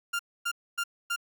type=tone bursts; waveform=30% pulse; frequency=1396.9 Hz; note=F6; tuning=in tune; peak=-25 dBFS; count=4; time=0.13-1.162 s; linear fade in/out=10 ms; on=63 ms; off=260 ms; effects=none

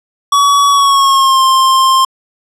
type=tone with pitch glide; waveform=square; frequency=1132 to 1056.2 Hz; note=C#6 to C6; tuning=+36 to +16 cents; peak=-7 dBFS; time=0.32-2.05 s; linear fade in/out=5 ms; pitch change=-120 cents; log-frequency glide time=0.69-1.42 s; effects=low-pass 10000 Hz 12 dB/octave

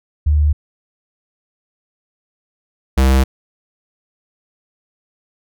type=tone pair in turn; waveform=sine / square; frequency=74.6 / 66.06 Hz; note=D2 / C2; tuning=+28 / +17 cents; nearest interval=major second; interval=211 cents; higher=first; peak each=-10 dBFS; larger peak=neither; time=0.26-0.53 / 2.97-3.24 s; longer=neither; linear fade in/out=10 ms; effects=none

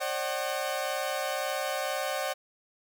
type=tone cluster; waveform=sawtooth; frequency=541 / 603 / 755 Hz; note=C#5 / D5 / F#5; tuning=-42 / +46 / +35 cents; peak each=-30 dBFS; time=0-2.34 s; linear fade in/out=20 ms; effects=none

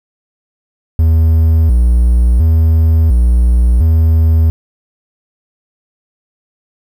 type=tone with vibrato; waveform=triangle; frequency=69.4 Hz; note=C#2; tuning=3 cents sharp; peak=-4 dBFS; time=0.99-4.5 s; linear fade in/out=0 ms; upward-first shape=square; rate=0.71 Hz; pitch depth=260 cents each way; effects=7-bit

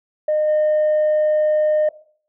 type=tone with level steps; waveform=sine; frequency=611 Hz; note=D#5; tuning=32 cents flat; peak=-14 / -12 dBFS; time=0.28-1.89 s; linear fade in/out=5 ms; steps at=0.47 s; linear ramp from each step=20 ms; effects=noise-tail reverb RT60 0.5 s tail -18 dB re dry + tanh soft clip ceiling -12 dBFS

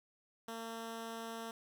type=tone; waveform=10% pulse; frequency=227.5 Hz; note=A#3; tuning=42 cents flat; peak=-34 dBFS; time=0.48-1.51 s; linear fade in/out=2 ms; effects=none

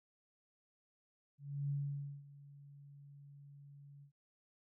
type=tone with ADSR envelope; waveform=sine; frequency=141.9 Hz; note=C#3; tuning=41 cents sharp; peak=-34 dBFS; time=1.38-4.12 s; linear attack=320 ms; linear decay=530 ms; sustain=-20 dB; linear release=96 ms; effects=none

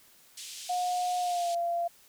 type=band-pass noise; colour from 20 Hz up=pink; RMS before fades=-43 dBFS; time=0.37-1.55 s; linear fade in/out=5 ms; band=3000 to 10000 Hz; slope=24 dB/octave
type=tone with pitch glide; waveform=sine; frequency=720 to 687.5 Hz; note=F#5 to F5; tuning=-47 to -27 cents; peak=-27 dBFS; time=0.69-1.88 s; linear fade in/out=10 ms; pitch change=-80 cents; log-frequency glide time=1.19-1.52 s
effects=white hiss -59 dBFS RMS until 2.08 s

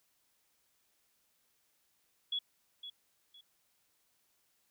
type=tone with echo; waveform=sine; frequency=3372 Hz; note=G#7; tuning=26 cents sharp; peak=-32 dBFS; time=2.32-2.39 s; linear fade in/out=5 ms; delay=510 ms; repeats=2; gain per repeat=-11 dB; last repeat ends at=3.41 s; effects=white hiss -75 dBFS RMS until 4.7 s

